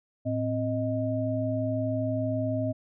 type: tone cluster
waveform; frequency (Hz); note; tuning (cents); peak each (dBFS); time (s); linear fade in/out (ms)
sine; 111 / 262.6 / 624; A2 / C4 / D#5; +16 / +6 / +5; -30; 0.25-2.73; 20
effects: none